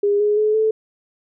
sine tone with pitch steps, 407.4 / 417.2 / 427.2 / 437.4 Hz, G#4 / G#4 / G#4 / A4, -33 / +8 / +49 / -10 cents, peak -14 dBFS, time 0.03-0.71 s, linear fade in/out 5 ms, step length 170 ms, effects none

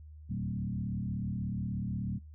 sine tone with frequency modulation, 155.1 Hz, D#3, 5 cents flat, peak -32 dBFS, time 0.29-2.19 s, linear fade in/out 20 ms, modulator 36.5 Hz, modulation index 1.9, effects noise-tail reverb RT60 0.2 s tail -25 dB re dry + added 76 Hz sine -47 dBFS peak until 2.34 s

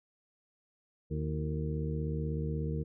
harmonic tone with a mistuned harmonic, 76.4 Hz, D#2, 31 cents flat, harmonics 1 / 2 / 3 / 4 / 5 / 6, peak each -36 / -34 / -42 / -43 / -48 / -41 dBFS, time 1.1-2.84 s, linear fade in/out 20 ms, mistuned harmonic 4, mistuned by +96 cents, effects none

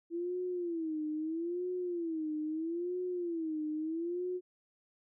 sine tone with vibrato, 333.3 Hz, E4, 19 cents sharp, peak -33 dBFS, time 0.1-4.41 s, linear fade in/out 50 ms, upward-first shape sine, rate 0.77 Hz, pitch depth 150 cents each way, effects none

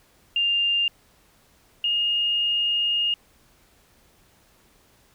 sine tone pair in turn, 2800 / 2844 Hz, F7 / F7, +4 / +31 cents, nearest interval unison, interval 27 cents, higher second, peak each -19 / -20 dBFS, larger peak first, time 0.36-0.88 / 1.84-3.14 s, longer second, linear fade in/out 2 ms, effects pink hiss -59 dBFS RMS until 5.14 s

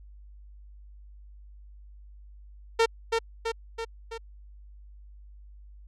sawtooth tone with echo, 455.6 Hz, A#4, 40 cents flat, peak -15 dBFS, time 2.79-2.86 s, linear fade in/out 10 ms, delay 330 ms, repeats 4, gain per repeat -4 dB, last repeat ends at 4.18 s, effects added 50 Hz sine -46 dBFS peak until 5.87 s + low-pass 6000 Hz 12 dB/octave

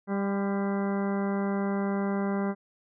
harmonic tone with a mistuned harmonic, 198.2 Hz, G3, 19 cents sharp, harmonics 1 / 2 / 3 / 4 / 5 / 6 / 7 / 8 / 10, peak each -27 / -33 / -37 / -39 / -41 / -43 / -44 / -45 / -47 dBFS, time 0.07-2.55 s, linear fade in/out 50 ms, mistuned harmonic 5, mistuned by +33 cents, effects none

